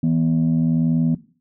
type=tone pair together; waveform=sine; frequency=162.7 / 243.8 Hz; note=E3 / B3; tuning=-22 / -22 cents; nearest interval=perfect fifth; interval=700 cents; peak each=-17 dBFS; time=0.03-1.15 s; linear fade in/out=5 ms; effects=noise-tail reverb RT60 0.4 s tail -17 dB re dry + tanh soft clip ceiling -11 dBFS